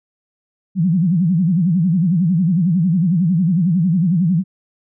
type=tone with vibrato; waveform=sine; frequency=174.61 Hz; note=F3; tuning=in tune; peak=-12 dBFS; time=0.75-4.44 s; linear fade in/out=50 ms; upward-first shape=sine; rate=11 Hz; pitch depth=190 cents each way; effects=none